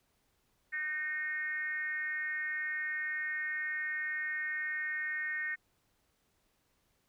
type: tone with frequency modulation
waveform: sine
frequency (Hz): 1839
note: A#6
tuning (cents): -24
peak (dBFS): -33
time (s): 0.72-5.56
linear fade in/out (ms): 20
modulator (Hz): 316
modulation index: 0.72
effects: pink hiss -75 dBFS RMS until 7.08 s